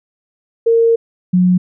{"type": "tone pair in turn", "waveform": "sine", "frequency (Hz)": [459.6, 181.24], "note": ["A#4", "F#3"], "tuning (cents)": [-25, -36], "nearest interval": "octave + major third", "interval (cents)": 1611, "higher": "first", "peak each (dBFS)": -8, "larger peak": "neither", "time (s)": [[0.66, 0.96], [1.33, 1.58]], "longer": "first", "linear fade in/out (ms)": 10, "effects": []}